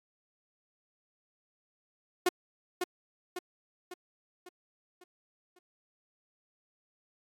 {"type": "tone with echo", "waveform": "sawtooth", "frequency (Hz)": 360.8, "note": "F#4", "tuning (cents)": -44, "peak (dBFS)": -19, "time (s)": [2.26, 2.29], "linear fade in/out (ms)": 5, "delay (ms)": 550, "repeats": 6, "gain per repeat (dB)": -6, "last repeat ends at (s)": 5.59, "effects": ["AAC 64 kbps"]}